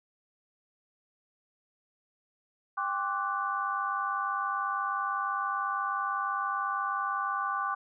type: tone cluster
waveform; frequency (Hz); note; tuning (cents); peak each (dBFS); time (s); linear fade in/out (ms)
sine; 793 / 1062 / 1162 / 1488; G5 / C6 / D6 / F#6; +20 / +25 / -19 / +9; -36 / -36 / -31 / -36; 2.77-7.75; 10
effects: none